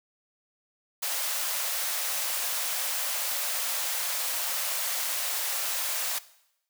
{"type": "high-pass noise", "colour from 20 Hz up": "white", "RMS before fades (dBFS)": -30, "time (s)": [1.02, 6.19], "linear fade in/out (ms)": 10, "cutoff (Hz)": 500, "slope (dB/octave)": 96, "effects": ["noise-tail reverb RT60 0.8 s tail -18 dB re dry"]}